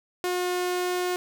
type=tone; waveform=sawtooth; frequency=359.9 Hz; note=F#4; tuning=48 cents flat; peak=-21 dBFS; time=0.24-1.16 s; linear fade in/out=0 ms; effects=none